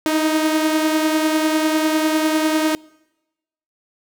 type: beating tone pair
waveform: sawtooth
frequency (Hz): 311.1 / 321.1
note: D#4 / E4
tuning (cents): 0 / -45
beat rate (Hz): 10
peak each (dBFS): -13 / -20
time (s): 0.06-2.75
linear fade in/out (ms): 0
effects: noise-tail reverb RT60 1.0 s tail -25 dB re dry